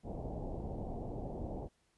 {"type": "low-pass noise", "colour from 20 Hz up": "pink", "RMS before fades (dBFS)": -41, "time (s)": [0.03, 1.69], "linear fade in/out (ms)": 50, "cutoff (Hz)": 800, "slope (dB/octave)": 48, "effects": ["pink hiss -75 dBFS RMS until 1.97 s", "resampled to 24000 Hz"]}